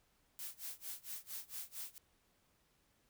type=noise with tremolo; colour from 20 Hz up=blue; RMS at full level=-44 dBFS; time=0.39-1.98 s; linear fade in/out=0 ms; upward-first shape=sine; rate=4.4 Hz; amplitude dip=95%; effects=pink hiss -75 dBFS RMS until 3.09 s